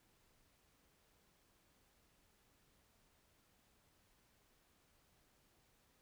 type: silence
effects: pink hiss -74 dBFS RMS until 6.01 s